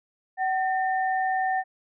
sine tone pair together, 757 / 1810.9 Hz, F#5 / A6, +39 / +49 cents, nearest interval octave + minor third, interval 1510 cents, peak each -23 / -30 dBFS, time 0.37-1.64 s, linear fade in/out 50 ms, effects none

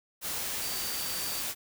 sine tone in noise, 4626 Hz, D8, 27 cents flat, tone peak -39 dBFS, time 0.6-1.44 s, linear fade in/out 50 ms, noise white, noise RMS -34 dBFS, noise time 0.21-1.55 s, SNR -8 dB, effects none

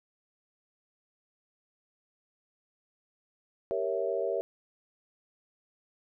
sine chord, G diminished seventh, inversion none, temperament equal, 392 / 466.2 / 554.4 / 659.3 Hz, G4 / Bb4 / Db5 / Fb5, 0 / 0 / 0 / 0 cents, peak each -34 / -33 / -33 / -34 dBFS, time 3.71-4.41 s, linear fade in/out 0 ms, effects none

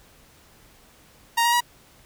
sawtooth tone with pitch steps, 932.3 / 947 / 961.8 Hz, A#5 / A#5 / B5, 0 / +27 / -46 cents, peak -14 dBFS, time 1.37-1.607 s, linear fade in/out 10 ms, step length 79 ms, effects pink hiss -54 dBFS RMS until 2.05 s

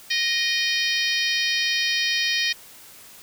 harmonic tone with a mistuned harmonic, 622.3 Hz, D#5, in tune, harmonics 3 / 4 / 5 / 6 / 7 / 8 / 9, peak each -26 / -27 / -28 / -29 / -29 / -30 / -31 dBFS, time 0.1-2.53 s, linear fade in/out 10 ms, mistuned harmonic 4, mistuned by -27 cents, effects white hiss -46 dBFS RMS until 3.22 s

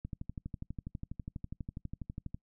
click train, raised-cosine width 5 ms, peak -27 dBFS, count 29, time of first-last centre 0.05-2.345 s, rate 12.2 Hz, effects noise-tail reverb RT60 0.1 s tail -24 dB re dry

